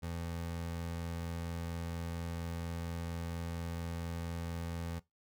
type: tone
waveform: 25% pulse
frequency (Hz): 84.3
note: E2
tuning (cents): +39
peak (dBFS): -34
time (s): 0.02-5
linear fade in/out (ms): 20
effects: noise-tail reverb RT60 0.2 s tail -20 dB re dry